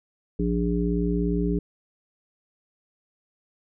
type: harmonic tone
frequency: 58.5 Hz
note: A#1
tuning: 7 cents sharp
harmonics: 1 / 3 / 5 / 7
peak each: -27 / -25 / -28 / -29 dBFS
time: 0.39-1.59 s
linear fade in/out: 5 ms
effects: none